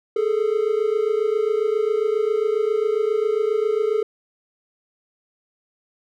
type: tone pair together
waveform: triangle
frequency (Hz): 417.5 / 444.9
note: G#4 / A4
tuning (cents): +9 / +19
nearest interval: minor second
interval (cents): 110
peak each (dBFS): -19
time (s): 0.16-4.03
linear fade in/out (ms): 5
effects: none